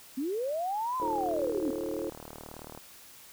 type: linear two-way sweep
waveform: sine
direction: up then down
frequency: 246.9 to 1039 to 246.9 Hz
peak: -29 dBFS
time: 0.17-1.71 s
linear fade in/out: 10 ms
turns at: 0.97 s
type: click train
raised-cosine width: 1 ms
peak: -29 dBFS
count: 69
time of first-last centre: 1-2.775 s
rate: 38.3 Hz
type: chord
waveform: sine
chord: F dominant seventh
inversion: third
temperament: equal with one note detuned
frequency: 311.1 / 349.2 / 440 / 536.1 Hz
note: Eb4 / F4 / A4 / C5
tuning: 0 / 0 / 0 / +42 cents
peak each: -37 dBFS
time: 1.01-2.1 s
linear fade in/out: 10 ms
effects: white hiss -52 dBFS RMS until 3.32 s